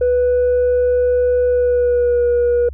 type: tone with pitch glide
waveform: sine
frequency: 493.9 to 481.8 Hz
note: B4 to B4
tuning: 0 to -43 cents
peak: -10 dBFS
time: 0.01-2.69 s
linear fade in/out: 5 ms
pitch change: -43 cents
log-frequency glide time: 1.46-2.25 s
effects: tanh soft clip ceiling -10 dBFS + added 69 Hz sine -28 dBFS peak until 2.73 s